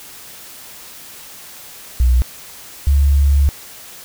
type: tone pair in turn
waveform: sine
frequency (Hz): 61.8 / 70.28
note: B1 / C#2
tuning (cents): +2 / +24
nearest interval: major second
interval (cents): 222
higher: second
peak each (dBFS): -9 / -9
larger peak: neither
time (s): 2-2.22 / 2.87-3.49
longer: second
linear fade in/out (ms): 0
effects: white hiss -37 dBFS RMS until 4.04 s